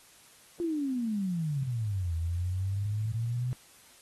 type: exponential two-way sweep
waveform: sine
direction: down then up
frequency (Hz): 351.3 to 81.3 to 127.4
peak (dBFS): -28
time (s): 0.6-3.53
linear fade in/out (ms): 0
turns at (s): 2.15
effects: white hiss -57 dBFS RMS until 4.01 s + AAC 32 kbps